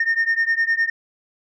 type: beating tone pair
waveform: sine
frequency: 1823 / 1832.8 Hz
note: A#6 / A#6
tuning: -39 / -30 cents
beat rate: 9.8 Hz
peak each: -18 / -19 dBFS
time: 0-0.9 s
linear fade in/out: 5 ms
effects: tanh soft clip ceiling -13 dBFS